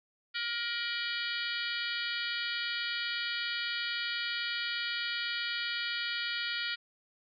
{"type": "harmonic tone with a mistuned harmonic", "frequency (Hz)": 471.9, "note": "A#4", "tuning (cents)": 21, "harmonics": [3, 4, 5, 6, 7, 8, 9, 10], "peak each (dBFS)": [-38, -39, -40, -41, -41, -42, -43, -43], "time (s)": [0.34, 6.76], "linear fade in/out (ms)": 20, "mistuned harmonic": 6, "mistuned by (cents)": 84, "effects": []}